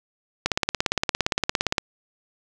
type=click train; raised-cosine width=0.2 ms; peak=-3 dBFS; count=24; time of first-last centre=0.46-1.782 s; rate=17.4 Hz; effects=none